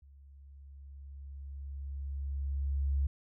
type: tone with level ramp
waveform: sine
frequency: 69.3 Hz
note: C#2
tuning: in tune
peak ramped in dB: -54 to -26 dBFS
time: 0.02-3.07 s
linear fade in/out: 5 ms
effects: none